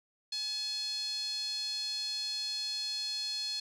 5% pulse tone with band-pass filter, 852 Hz, G#5, 44 cents sharp, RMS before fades -36 dBFS, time 0.32-3.6 s, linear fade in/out 5 ms, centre 4200 Hz, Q 6.1, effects none

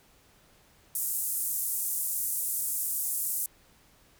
white band-pass noise, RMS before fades -31 dBFS, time 0.95-3.46 s, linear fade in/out 2 ms, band 8400 to 15000 Hz, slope 24 dB/octave, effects pink hiss -61 dBFS RMS until 4.19 s

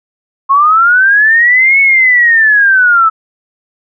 sine linear two-way sweep, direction up then down, 1073 to 2217 to 1293 Hz, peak -4 dBFS, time 0.49-3.1 s, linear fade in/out 20 ms, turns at 1.8 s, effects none

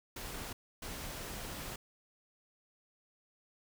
pink noise bursts at uneven times, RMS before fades -43 dBFS, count 2, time 0.16-0.53 / 0.82-1.76 s, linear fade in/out 5 ms, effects none

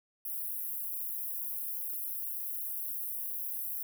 white high-pass noise, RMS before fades -37 dBFS, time 0.25-3.83 s, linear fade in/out 5 ms, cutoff 11000 Hz, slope 48 dB/octave, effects none

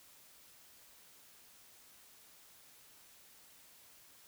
silence, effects white hiss -61 dBFS RMS until 4.27 s

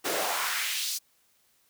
pink noise with high-pass filter sweep, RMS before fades -30 dBFS, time 0.04-0.99 s, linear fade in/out 20 ms, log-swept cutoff 340 to 5800 Hz, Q 1.7, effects white hiss -67 dBFS RMS until 1.69 s

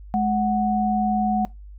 sine tone pair together, 211.5 / 740 Hz, G#3 / F#5, +32 / 0 cents, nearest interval octave + minor seventh, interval 2168 cents, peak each -21 dBFS, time 0.14-1.45 s, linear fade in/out 0 ms, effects noise-tail reverb RT60 0.2 s tail -22 dB re dry + added 50 Hz sine -38 dBFS peak until 1.78 s

